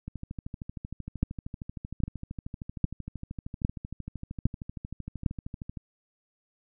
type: two click trains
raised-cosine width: 5 ms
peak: -11 / -24 dBFS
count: 6 / 75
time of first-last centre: 1.23-5.262 / 0.08-5.772 s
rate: 1.24 / 13 Hz
effects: none